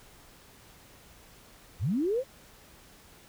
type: linear sweep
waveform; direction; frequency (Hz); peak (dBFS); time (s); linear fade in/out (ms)
sine; up; 61.74 to 552; -25; 1.79-2.24; 50
effects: pink hiss -55 dBFS RMS until 3.28 s